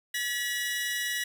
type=tone cluster; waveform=sawtooth; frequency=1709 / 1938 / 2917 Hz; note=G#6 / B6 / F#7; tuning=+49 / -33 / -25 cents; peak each=-34 / -27 / -33 dBFS; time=0.14-1.24 s; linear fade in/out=5 ms; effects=none